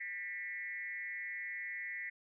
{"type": "tone with frequency modulation", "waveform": "sine", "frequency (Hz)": 1980, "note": "B6", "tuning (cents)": 4, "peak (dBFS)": -39, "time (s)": [0, 2.1], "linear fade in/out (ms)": 10, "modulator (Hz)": 180, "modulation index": 0.97, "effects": []}